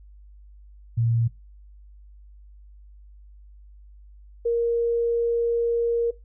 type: tone pair in turn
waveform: sine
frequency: 115.9 / 468.4 Hz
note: A#2 / A#4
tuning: -10 / +8 cents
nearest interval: 2 octaves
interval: 2418 cents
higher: second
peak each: -19 dBFS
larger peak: neither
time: 0.97-1.28 / 4.45-6.11 s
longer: second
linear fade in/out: 10 ms
effects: noise-tail reverb RT60 0.2 s tail -19 dB re dry + added 50 Hz sine -45 dBFS peak until 6.24 s